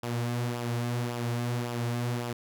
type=tone with flanger; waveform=sawtooth; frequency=120 Hz; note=B2; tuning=49 cents flat; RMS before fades=-31 dBFS; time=0.03-2.33 s; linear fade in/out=5 ms; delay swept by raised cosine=0.47 to 6.27 ms; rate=1.8 Hz; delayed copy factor=-0.5; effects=none